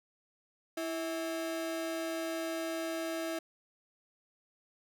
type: ring-modulated tone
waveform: 45% pulse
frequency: 489.6 Hz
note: B4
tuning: 15 cents flat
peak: -31 dBFS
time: 0.77-3.39 s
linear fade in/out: 5 ms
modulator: 159 Hz
effects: none